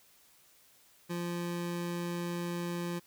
25% pulse tone, 173.4 Hz, F3, 12 cents flat, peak -30 dBFS, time 1.09-3 s, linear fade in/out 20 ms, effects white hiss -63 dBFS RMS until 3.06 s

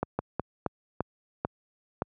slowing click train, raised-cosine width 1 ms, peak -13 dBFS, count 7, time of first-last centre 0.03-2.021 s, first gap 160 ms, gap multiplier 1.29, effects high-pass 80 Hz 12 dB/octave

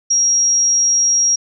sine tone, 5640 Hz, F8, 16 cents sharp, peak -11 dBFS, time 0.1-1.36 s, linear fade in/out 10 ms, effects none

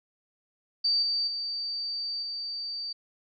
sine tone with level steps, 4625 Hz, D8, 27 cents flat, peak -22 / -25 / -30 / -32 dBFS, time 0.84-2.93 s, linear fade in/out 10 ms, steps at 1.02 / 1.27 / 2.22 s, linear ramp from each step 10 ms, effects none

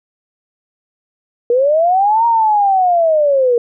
sine linear two-way sweep, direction up then down, 466.2 to 941 to 466.2 Hz, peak -9 dBFS, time 1.5-3.58 s, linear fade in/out 2 ms, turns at 2.26 s, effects none

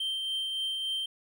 triangle tone with tremolo, 3136 Hz, G7, in tune, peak -27 dBFS, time 0-1.06 s, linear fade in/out 5 ms, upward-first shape triangle, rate 3.5 Hz, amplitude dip 30%, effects none

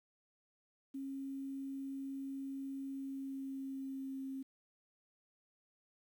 sine tone with pitch glide, 271.9 to 267.7 Hz, C#4 to C4, -33 to +40 cents, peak -40 dBFS, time 0.94-4.43 s, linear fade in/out 10 ms, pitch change -27 cents, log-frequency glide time 2.84-4.26 s, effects 11-bit

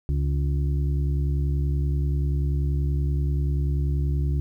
harmonic tone, 70.4 Hz, C#2, 27 cents sharp, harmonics 1 / 2 / 4 / 5, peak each -22 / -26 / -38 / -40 dBFS, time 0.09-4.4 s, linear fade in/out 0 ms, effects 10-bit

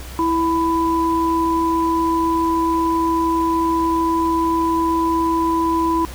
sine tone pair together, 329.6 / 996.3 Hz, E4 / B5, 0 / +15 cents, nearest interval octave + perfect fifth, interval 1915 cents, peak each -18 dBFS, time 0.19-6.05 s, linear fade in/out 0 ms, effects added 63 Hz sine -33 dBFS peak until 6.14 s + pink hiss -37 dBFS RMS until 6.14 s

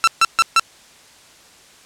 sawtooth tone bursts, 1341 Hz, E6, 29 cents sharp, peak -6 dBFS, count 4, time 0.04-0.596 s, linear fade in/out 0 ms, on 34 ms, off 140 ms, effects white hiss -47 dBFS RMS until 1.85 s + low-pass 8000 Hz 12 dB/octave

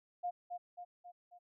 sine tone with echo, 709 Hz, F5, 26 cents sharp, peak -34 dBFS, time 0.23-0.31 s, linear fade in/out 20 ms, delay 270 ms, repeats 4, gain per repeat -5 dB, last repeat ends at 1.39 s, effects none

